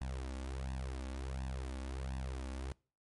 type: tone with flanger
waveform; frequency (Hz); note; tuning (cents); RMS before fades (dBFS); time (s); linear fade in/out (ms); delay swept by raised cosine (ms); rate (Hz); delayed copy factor
sawtooth; 65.6; C2; +5; -41; 0.01-2.72; 0; 1.1 to 3.6; 1.4; +0.95
effects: noise-tail reverb RT60 0.4 s tail -25 dB re dry + MP3 48 kbps